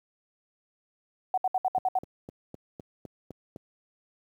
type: tone bursts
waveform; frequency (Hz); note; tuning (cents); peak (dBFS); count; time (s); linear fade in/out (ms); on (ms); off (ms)
sine; 748; F#5; +19; -22; 7; 1.34-1.988; 2; 36; 66
type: click train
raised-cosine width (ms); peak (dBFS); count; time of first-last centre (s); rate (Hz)
2; -27; 8; 1.78-3.561; 3.93
effects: high-pass 100 Hz 12 dB/octave + 10-bit